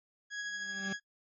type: tone with tremolo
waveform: 40% pulse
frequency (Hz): 1661.2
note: G#6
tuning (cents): 0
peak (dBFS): -34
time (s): 0.3-1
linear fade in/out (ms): 50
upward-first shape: sine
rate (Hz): 13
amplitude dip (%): 30
type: tone with exponential growth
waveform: 40% pulse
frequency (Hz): 194.7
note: G3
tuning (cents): -12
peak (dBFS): -34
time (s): 0.42-0.93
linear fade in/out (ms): 5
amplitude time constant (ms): 110
effects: noise-tail reverb RT60 0.1 s tail -23 dB re dry + MP3 32 kbps